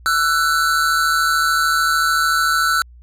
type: tone pair together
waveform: square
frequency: 1335 / 1488.5 Hz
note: E6 / F#6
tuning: +22 / +10 cents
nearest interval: major second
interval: 188 cents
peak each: -18 dBFS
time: 0.06-2.82 s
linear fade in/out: 0 ms
effects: added 60 Hz sine -40 dBFS peak until 3.02 s + resampled to 32000 Hz